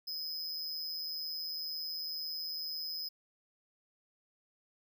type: tone with amplitude modulation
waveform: square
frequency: 5070 Hz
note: D#8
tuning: 32 cents sharp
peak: -34 dBFS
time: 0.07-3.09 s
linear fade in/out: 10 ms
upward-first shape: sine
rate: 158 Hz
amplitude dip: 75%
effects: none